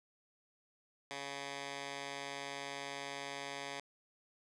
10% pulse tone with band-pass filter, 140 Hz, C#3, 18 cents sharp, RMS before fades -44 dBFS, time 1.11-3.8 s, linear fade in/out 0 ms, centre 3000 Hz, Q 0.52, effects resampled to 24000 Hz + 10-bit

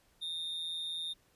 triangle tone with amplitude modulation, 3666 Hz, A#7, 30 cents flat, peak -32 dBFS, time 0.21-1.14 s, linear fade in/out 20 ms, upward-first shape sine, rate 165 Hz, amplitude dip 55%, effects pink hiss -69 dBFS RMS until 1.35 s + resampled to 32000 Hz

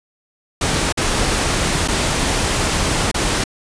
pink noise with dropouts, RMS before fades -18 dBFS, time 0.61-3.44 s, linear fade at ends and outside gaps 5 ms, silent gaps 0.925-0.973 / 1.878-1.883 / 3.115-3.143 s, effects resampled to 22050 Hz

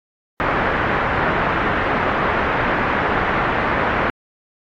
white low-pass noise, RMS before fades -19 dBFS, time 0.4-4.1 s, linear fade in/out 0 ms, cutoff 1800 Hz, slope 24 dB/octave, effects AAC 48 kbps

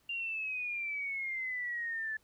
sine exponential sweep, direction down, 2794 to 1735 Hz, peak -34 dBFS, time 0.09-2.17 s, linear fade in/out 5 ms, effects pink hiss -70 dBFS RMS until 2.23 s

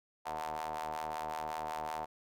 sawtooth ring-modulated tone, 77.78 Hz, D#2, in tune, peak -30 dBFS, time 0.25-2.06 s, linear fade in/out 20 ms, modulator 814 Hz, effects none

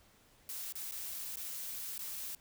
blue noise with dropouts, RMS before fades -42 dBFS, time 0.49-2.35 s, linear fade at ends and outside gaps 1 ms, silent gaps 0.724-0.754 / 0.912-0.92 / 1.358-1.37 / 1.979-1.991 s, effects pink hiss -65 dBFS RMS until 2.4 s

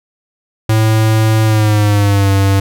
square tone with pitch glide, 110 to 98 Hz, A2 to G2, 0 to 0 cents, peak -9 dBFS, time 0.69-2.6 s, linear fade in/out 5 ms, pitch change -200 cents, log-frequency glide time 1.44-2.3 s, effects none

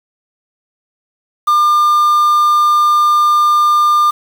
triangle tone with quantisation, 1200 Hz, D6, 37 cents sharp, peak -6 dBFS, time 1.47-4.11 s, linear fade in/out 10 ms, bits 5, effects none

